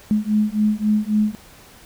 sine beating tone pair, 210.4 / 214.1 Hz, G#3 / A3, +23 / -47 cents, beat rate 3.7 Hz, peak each -19 dBFS, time 0.11-1.35 s, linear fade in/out 0 ms, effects pink hiss -46 dBFS RMS until 1.85 s

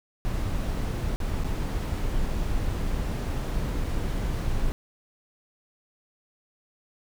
brown noise with dropouts, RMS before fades -27 dBFS, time 0.25-4.72 s, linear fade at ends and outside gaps 0 ms, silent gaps 1.16-1.202 / 1.438-1.445 / 3.841-3.845 s, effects none

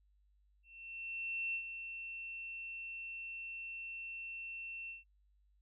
sine tone with ADSR envelope, 2700 Hz, E7, 41 cents sharp, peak -35 dBFS, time 0.63-5.04 s, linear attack 910 ms, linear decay 81 ms, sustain -8 dB, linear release 150 ms, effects noise-tail reverb RT60 0.1 s tail -25 dB re dry + added 50 Hz sine -68 dBFS peak until 5.61 s

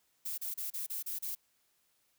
violet noise bursts, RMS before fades -38 dBFS, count 7, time 0.25-1.352 s, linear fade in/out 10 ms, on 130 ms, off 32 ms, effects white hiss -74 dBFS RMS until 2.18 s

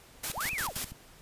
white noise with tremolo, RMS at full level -34 dBFS, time 0.23-0.92 s, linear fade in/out 10 ms, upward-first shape square, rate 5.7 Hz, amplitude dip 80%
click train, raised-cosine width 5 ms, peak -31 dBFS, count 9, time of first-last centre 0.3-0.92 s, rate 12.9 Hz
sine linear two-way sweep, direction up then down, 327.1 to 2662 to 327.1 Hz, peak -32 dBFS, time 0.33-0.73 s, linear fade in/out 50 ms, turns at 0.52 s
effects pink hiss -55 dBFS RMS until 1.21 s + resampled to 32000 Hz

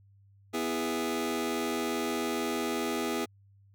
sawtooth chord, E major, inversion second, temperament just, 247.2 / 329.6 / 412 Hz, B3 / E4 / G#4, +2 / 0 / -14 cents, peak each -30 dBFS, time 0.53-3.26 s, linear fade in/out 20 ms, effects added 99 Hz sine -57 dBFS peak until 3.74 s

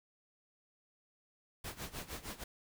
pink noise with tremolo, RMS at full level -42 dBFS, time 1.64-2.44 s, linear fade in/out 5 ms, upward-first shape sine, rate 6.5 Hz, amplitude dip 85%, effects none

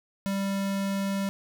square tone, 196.5 Hz, G3, 4 cents sharp, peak -27 dBFS, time 0.26-1.29 s, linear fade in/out 0 ms, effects none

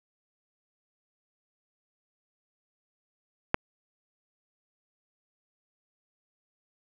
click, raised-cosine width 0.5 ms, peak -6 dBFS, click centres 3.544 s, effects none

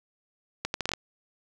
accelerating click train, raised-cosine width 0.2 ms, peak -11 dBFS, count 7, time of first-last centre 0.65-0.936 s, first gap 91 ms, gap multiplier 0.73, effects none

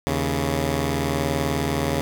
10% pulse tone pair together, 78.98 / 138.59 Hz, D#2 / C#3, +26 / 0 cents, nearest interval minor seventh, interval 974 cents, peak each -16 dBFS, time 0.07-2.01 s, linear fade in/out 0 ms, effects none

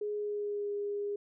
sine tone with pitch glide, 417.2 to 408.4 Hz, G#4 to G#4, +8 to -29 cents, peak -32 dBFS, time 0.01-1.16 s, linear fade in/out 5 ms, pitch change -37 cents, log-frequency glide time 0.15-0.72 s, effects none

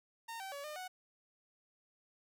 sawtooth tone with pitch steps, 917 / 772 / 566 / 605 / 739 Hz, A#5 / G5 / C#5 / D#5 / F#5, -29 / -27 / +36 / -49 / -2 cents, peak -39 dBFS, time 0.28-0.88 s, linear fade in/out 10 ms, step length 120 ms, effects none

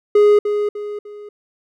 triangle tone with echo, 415.3 Hz, G#4, in tune, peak -6 dBFS, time 0.15-0.39 s, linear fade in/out 5 ms, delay 300 ms, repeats 3, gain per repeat -8 dB, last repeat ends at 1.29 s, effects none

